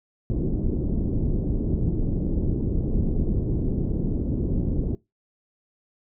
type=low-pass noise; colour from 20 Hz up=pink; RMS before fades=-24 dBFS; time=0.3-4.95 s; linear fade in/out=0 ms; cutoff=370 Hz; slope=24 dB/octave; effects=noise-tail reverb RT60 0.2 s tail -21 dB re dry